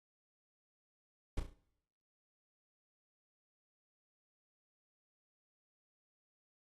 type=noise with echo; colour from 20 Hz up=brown; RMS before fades=-34 dBFS; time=1.37-1.4 s; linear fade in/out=5 ms; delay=34 ms; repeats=4; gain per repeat=-7 dB; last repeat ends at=1.536 s; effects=noise-tail reverb RT60 0.8 s tail -21 dB re dry + AAC 32 kbps